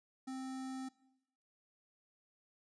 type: tone with notch filter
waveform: square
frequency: 262.2 Hz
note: C4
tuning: 4 cents sharp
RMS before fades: -43 dBFS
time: 0.27-0.89 s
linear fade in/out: 10 ms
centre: 2700 Hz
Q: 1.3
effects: noise-tail reverb RT60 0.9 s tail -21 dB re dry + resampled to 22050 Hz